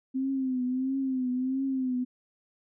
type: tone with vibrato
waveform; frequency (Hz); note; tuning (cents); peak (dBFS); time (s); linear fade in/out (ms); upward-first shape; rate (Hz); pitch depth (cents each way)
sine; 260; C4; -11; -26; 0.14-2.05; 20; triangle; 1.5; 78
effects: none